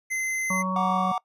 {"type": "tone", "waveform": "square", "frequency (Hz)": 2061, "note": "C7", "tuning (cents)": -27, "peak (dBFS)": -26, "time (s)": [0.1, 0.63], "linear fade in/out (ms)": 20}
{"type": "harmonic tone", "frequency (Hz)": 186.8, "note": "F#3", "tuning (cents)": 17, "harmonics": [1, 3, 5, 6], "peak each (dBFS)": [-27, -35, -35, -28], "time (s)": [0.5, 1.12], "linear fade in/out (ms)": 5}
{"type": "chord", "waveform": "triangle", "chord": "Gb augmented", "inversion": "none", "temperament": "equal with one note detuned", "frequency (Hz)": [740, 932.3, 1166.5], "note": ["Gb5", "Bb5", "D6"], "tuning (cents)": [0, 0, -12], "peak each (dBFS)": [-25, -31, -26], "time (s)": [0.76, 1.18], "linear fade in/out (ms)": 2}
{"effects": ["noise-tail reverb RT60 0.1 s tail -21 dB re dry", "resampled to 32000 Hz"]}